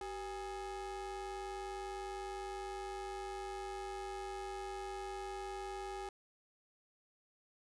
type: ring-modulated tone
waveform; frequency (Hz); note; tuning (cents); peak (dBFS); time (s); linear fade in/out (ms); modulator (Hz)
square; 216.3; A3; -29; -39; 0.01-6.09; 2; 599
effects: resampled to 24000 Hz